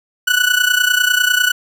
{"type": "tone with amplitude modulation", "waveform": "30% pulse", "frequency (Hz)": 1480, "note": "F#6", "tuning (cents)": 0, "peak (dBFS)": -6, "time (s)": [0.27, 1.52], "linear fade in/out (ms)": 10, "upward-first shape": "sine", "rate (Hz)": 30, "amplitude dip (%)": 75, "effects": []}